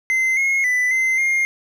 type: tone with pitch steps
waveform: triangle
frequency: 2067 / 2160 / 1993 / 2066 / 2125 Hz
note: C7 / C#7 / B6 / C7 / C7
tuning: -22 / -45 / +15 / -22 / +26 cents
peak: -14 dBFS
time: 0.1-1.45 s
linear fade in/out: 0 ms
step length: 270 ms
effects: none